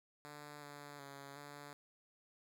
5% pulse tone with pitch steps, 147.1 / 144.9 / 139.9 / 144.7 Hz, D3 / D3 / C#3 / D3, +3 / -23 / +16 / -25 cents, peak -39 dBFS, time 0.25-1.73 s, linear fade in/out 0 ms, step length 370 ms, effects none

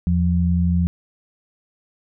sine tone pair together, 82.41 / 174.62 Hz, E2 / F3, 0 / 0 cents, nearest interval octave + minor second, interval 1300 cents, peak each -18 dBFS, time 0.07-0.87 s, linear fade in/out 0 ms, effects none

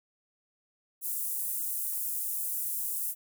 pink high-pass noise, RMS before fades -33 dBFS, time 1.01-3.15 s, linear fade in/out 50 ms, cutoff 10000 Hz, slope 24 dB/octave, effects none

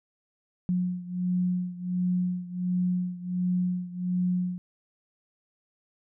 sine beating tone pair, 179.8 / 181.2 Hz, F#3 / F#3, -49 / -36 cents, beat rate 1.4 Hz, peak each -27 / -30 dBFS, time 0.69-4.58 s, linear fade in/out 0 ms, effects none

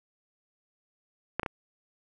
clicks, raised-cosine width 0.5 ms, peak -12 / -17 / -16 dBFS, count 3, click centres 1.396 / 1.432 / 1.462 s, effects none

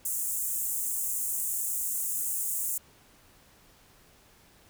pink high-pass noise, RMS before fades -31 dBFS, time 0.05-2.78 s, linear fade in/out 5 ms, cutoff 7200 Hz, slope 48 dB/octave, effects pink hiss -59 dBFS RMS until 4.69 s

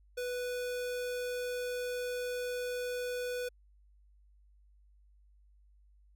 square tone, 493.9 Hz, B4, in tune, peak -35 dBFS, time 0.17-3.49 s, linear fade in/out 10 ms, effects added 50 Hz sine -60 dBFS peak until 6.15 s

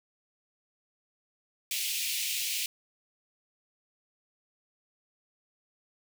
pink high-pass noise, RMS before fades -32 dBFS, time 1.71-2.66 s, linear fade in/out 2 ms, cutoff 2300 Hz, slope 48 dB/octave, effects none

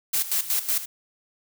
blue noise with tremolo, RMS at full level -23 dBFS, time 0.13-0.86 s, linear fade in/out 10 ms, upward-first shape square, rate 5.4 Hz, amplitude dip 75%, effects none

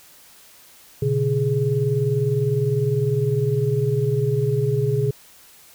sine tone cluster, 121.7 / 141.6 / 416.6 Hz, B2 / C#3 / G#4, -25 / +37 / +5 cents, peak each -22 dBFS, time 1.02-5.11 s, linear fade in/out 5 ms, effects white hiss -49 dBFS RMS until 5.74 s

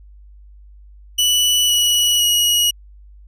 sawtooth tone with pitch steps, 2960 / 2931 / 2902 Hz, F#7 / F#7 / F#7, 0 / -17 / -34 cents, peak -10 dBFS, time 1.18-2.71 s, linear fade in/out 10 ms, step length 510 ms, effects added 50 Hz sine -40 dBFS peak until 3.27 s + resampled to 32000 Hz

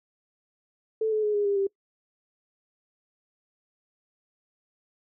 sine tone with pitch steps, 440 / 430.2 / 420.6 / 411.2 / 402.1 / 393.1 Hz, A4 / A4 / G#4 / G#4 / G4 / G4, 0 / -39 / +22 / -17 / +44 / +5 cents, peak -22 dBFS, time 1.01-1.67 s, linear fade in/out 5 ms, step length 110 ms, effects noise-tail reverb RT60 0.1 s tail -23 dB re dry

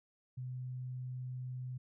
sine tone, 126.9 Hz, B2, 47 cents sharp, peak -39 dBFS, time 0.37-1.78 s, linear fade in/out 10 ms, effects none

